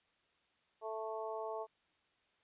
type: harmonic tone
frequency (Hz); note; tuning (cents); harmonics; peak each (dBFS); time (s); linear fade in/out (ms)
220; A3; 0; 2 / 3 / 4 / 5; -43 / -43 / -45 / -48; 0.81-1.67; 50
effects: white hiss -75 dBFS RMS until 2.43 s + resampled to 8000 Hz